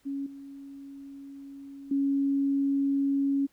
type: tone with level steps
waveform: sine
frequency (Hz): 277.2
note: C#4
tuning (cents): 0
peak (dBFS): -30 / -41 / -23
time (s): 0.05-3.47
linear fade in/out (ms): 20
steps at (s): 0.26 / 1.91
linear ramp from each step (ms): 5
effects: pink hiss -67 dBFS RMS until 3.52 s